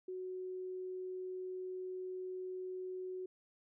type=tone; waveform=sine; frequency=370 Hz; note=F#4; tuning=in tune; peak=-40 dBFS; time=0.08-3.26 s; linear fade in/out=5 ms; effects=none